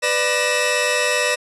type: tone cluster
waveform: sawtooth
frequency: 496.4 / 594 / 1898 / 2629 Hz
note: B4 / D5 / A#6 / E7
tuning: +9 / +20 / +31 / -5 cents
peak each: -19 dBFS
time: 0.02-1.36 s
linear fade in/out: 20 ms
effects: resampled to 24000 Hz